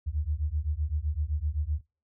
sine beating tone pair, 71.7 / 79.5 Hz, D2 / D#2, -41 / +38 cents, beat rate 7.8 Hz, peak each -30 dBFS, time 0.06-1.81 s, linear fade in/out 20 ms, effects noise-tail reverb RT60 0.3 s tail -23 dB re dry

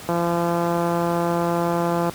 click train, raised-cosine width 1 ms, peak -9 dBFS, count 344, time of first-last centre 0.09-2.096 s, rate 171 Hz, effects pink hiss -38 dBFS RMS until 2.14 s + high-pass 80 Hz 12 dB/octave

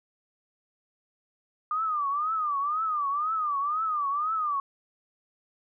sine tone with vibrato, 1206 Hz, D6, 46 cents sharp, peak -25 dBFS, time 1.71-4.6 s, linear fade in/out 2 ms, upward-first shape triangle, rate 2 Hz, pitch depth 170 cents each way, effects none

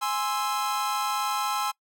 45% pulse chord, Ab augmented, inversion none, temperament equal, 830.6 / 1046.5 / 1318.5 Hz, Ab5 / C6 / E6, 0 / 0 / 0 cents, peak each -30 dBFS, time 0.01-1.72 s, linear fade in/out 20 ms, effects noise-tail reverb RT60 0.1 s tail -23 dB re dry

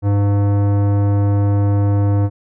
sine tone with tanh clipping, 101.1 Hz, G#2, 46 cents flat, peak -14 dBFS, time 0.02-2.3 s, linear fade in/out 50 ms, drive 17 dB, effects none

